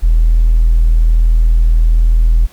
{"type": "tone with tanh clipping", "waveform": "triangle", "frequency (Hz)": 40.6, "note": "E1", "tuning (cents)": -26, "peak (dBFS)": -5, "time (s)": [0.02, 2.47], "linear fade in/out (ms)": 20, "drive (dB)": 1, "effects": ["pink hiss -44 dBFS RMS until 2.52 s"]}